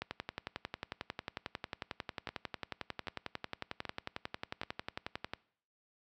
two click trains, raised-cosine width 0.3 ms, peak -21 / -23 dBFS, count 60 / 4, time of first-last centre 0.02-5.335 / 2.29-4.634 s, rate 11.1 / 1.28 Hz, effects noise-tail reverb RT60 0.6 s tail -23 dB re dry + high-pass 60 Hz 12 dB/octave

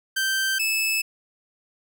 sawtooth tone pair in turn, 1560 / 2612 Hz, G6 / E7, -9 / -17 cents, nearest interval major sixth, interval 892 cents, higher second, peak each -18 dBFS, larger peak neither, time 0.16-0.59 / 0.59-1.02 s, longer neither, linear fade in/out 10 ms, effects none

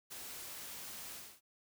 white noise with ADSR envelope, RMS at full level -45 dBFS, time 0.1-1.41 s, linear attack 24 ms, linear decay 10 ms, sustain -2 dB, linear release 280 ms, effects none

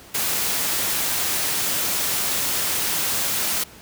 white noise, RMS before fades -23 dBFS, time 0.14-3.64 s, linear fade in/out 10 ms, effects pink hiss -45 dBFS RMS until 3.81 s + high-pass 60 Hz 12 dB/octave

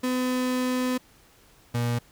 35% pulse tone pair in turn, 253.1 / 119.45 Hz, B3 / A#2, +43 / +43 cents, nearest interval octave + minor second, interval 1300 cents, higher first, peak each -22 dBFS, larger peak neither, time 0.03-0.98 / 1.74-1.99 s, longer first, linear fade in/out 10 ms, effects pink hiss -57 dBFS RMS until 2.11 s

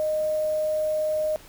sine tone with quantisation, 617 Hz, D#5, 15 cents flat, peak -22 dBFS, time 0-1.36 s, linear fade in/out 0 ms, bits 7, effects pink hiss -49 dBFS RMS until 1.48 s

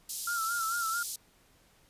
white band-pass noise, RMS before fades -38 dBFS, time 0.09-1.16 s, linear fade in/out 5 ms, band 4300 to 13000 Hz, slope 24 dB/octave
sine tone with vibrato, 1364 Hz, F6, 41 cents flat, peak -30 dBFS, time 0.27-1.03 s, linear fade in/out 5 ms, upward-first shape sine, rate 4.5 Hz, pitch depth 66 cents each way
effects pink hiss -64 dBFS RMS until 1.89 s + resampled to 32000 Hz

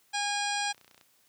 harmonic tone, 817 Hz, G#5, 29 cents flat, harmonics 1 / 2 / 3 / 4 / 5 / 6 / 7 / 9 / 10, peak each -32 / -35 / -37 / -38 / -39 / -40 / -40 / -42 / -42 dBFS, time 0.13-0.73 s, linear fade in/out 20 ms
click train, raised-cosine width 0.2 ms, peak -37 dBFS, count 14, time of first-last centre 0.58-1.012 s, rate 30.1 Hz
effects white hiss -66 dBFS RMS until 1.28 s + high-pass 80 Hz 12 dB/octave

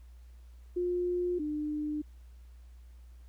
sine tone pair in turn, 355.6 / 300.3 Hz, F4 / D4, +31 / +39 cents, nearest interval minor third, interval 292 cents, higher first, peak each -28 / -31 dBFS, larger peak first, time 0.76-1.39 / 1.39-2.02 s, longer neither, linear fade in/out 10 ms, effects added 60 Hz sine -49 dBFS peak until 3.28 s + pink hiss -70 dBFS RMS until 3.28 s

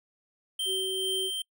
square tone with tremolo, 3136 Hz, G7, in tune, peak -28 dBFS, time 0.59-1.42 s, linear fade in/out 5 ms, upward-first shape sine, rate 2.3 Hz, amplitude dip 30%
sine tone, 379.8 Hz, F#4, 45 cents sharp, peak -33 dBFS, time 0.65-1.31 s, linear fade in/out 50 ms
effects noise-tail reverb RT60 0.1 s tail -25 dB re dry

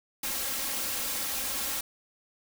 white noise with comb filter, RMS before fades -32 dBFS, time 0.23-1.81 s, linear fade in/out 5 ms, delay 3.7 ms, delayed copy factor +0.75, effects none

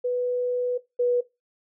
sine tone pair in turn, 493.9 / 488.5 Hz, B4 / B4, 0 / -19 cents, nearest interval unison, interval 19 cents, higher first, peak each -22 / -19 dBFS, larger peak second, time 0.04-0.78 / 0.99-1.21 s, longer first, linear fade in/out 10 ms, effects noise-tail reverb RT60 0.2 s tail -17 dB re dry

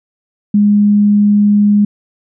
sine tone, 206.2 Hz, G#3, 12 cents flat, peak -6 dBFS, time 0.54-1.85 s, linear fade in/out 5 ms, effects none

